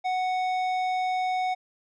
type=tone with tanh clipping; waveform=sine; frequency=740 Hz; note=F#5; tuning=in tune; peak=-26 dBFS; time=0.04-1.55 s; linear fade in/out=20 ms; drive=12 dB; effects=none